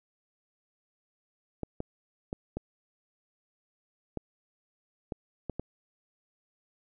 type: clicks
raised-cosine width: 2 ms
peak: -20 dBFS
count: 8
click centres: 1.633 / 1.804 / 2.329 / 2.57 / 4.173 / 5.122 / 5.497 / 5.596 s
effects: none